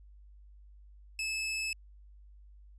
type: tone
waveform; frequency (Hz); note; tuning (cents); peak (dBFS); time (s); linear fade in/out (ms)
sawtooth; 2605; E7; -21; -29; 1.19-1.73; 2
effects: added 50 Hz sine -52 dBFS peak until 2.78 s + resampled to 22050 Hz